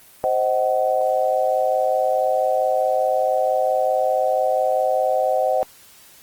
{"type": "chord", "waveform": "sine", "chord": "C diminished", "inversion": "none", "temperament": "just", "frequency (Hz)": [523.3, 627.9, 753.5], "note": ["C5", "Eb5", "Gb5"], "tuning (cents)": [0, 16, 31], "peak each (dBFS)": -21, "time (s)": [0.24, 5.63], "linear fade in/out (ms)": 0, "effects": ["white hiss -48 dBFS RMS until 6.22 s", "Opus 24 kbps"]}